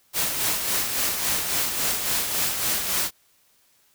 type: noise with tremolo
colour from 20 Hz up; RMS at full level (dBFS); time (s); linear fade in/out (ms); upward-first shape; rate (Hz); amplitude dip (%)
white; -23; 0.13-3.11; 50; sine; 3.6; 45
effects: white hiss -62 dBFS RMS until 3.94 s